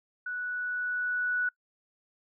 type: tone with level ramp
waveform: sine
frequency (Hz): 1476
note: F#6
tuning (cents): -5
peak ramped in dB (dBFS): -32 to -25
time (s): 0.26-1.49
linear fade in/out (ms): 5
effects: noise-tail reverb RT60 0.1 s tail -24 dB re dry